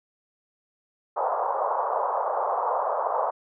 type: band-pass noise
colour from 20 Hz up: white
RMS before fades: -26 dBFS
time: 1.16-3.31 s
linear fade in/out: 10 ms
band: 500 to 1100 Hz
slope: 48 dB/octave
effects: none